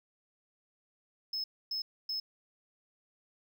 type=tone bursts; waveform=sine; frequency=5190 Hz; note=E8; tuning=28 cents flat; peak=-30 dBFS; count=3; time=1.33-2.2 s; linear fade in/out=5 ms; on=110 ms; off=270 ms; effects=tanh soft clip ceiling -32 dBFS + 12-bit